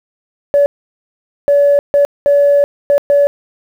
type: tone bursts at uneven times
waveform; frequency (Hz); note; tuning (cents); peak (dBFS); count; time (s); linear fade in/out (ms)
sine; 571; D5; -49; -5; 6; 0.54-0.66 / 1.48-1.79 / 1.94-2.05 / 2.26-2.64 / 2.9-2.98 / 3.1-3.27; 0
effects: tanh soft clip ceiling -3 dBFS + 7-bit